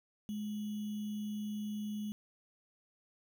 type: tone with sample-and-hold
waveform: sine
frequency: 209.9 Hz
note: G#3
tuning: 19 cents sharp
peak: -36 dBFS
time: 0.29-2.12 s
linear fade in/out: 0 ms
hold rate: 3150 Hz
effects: none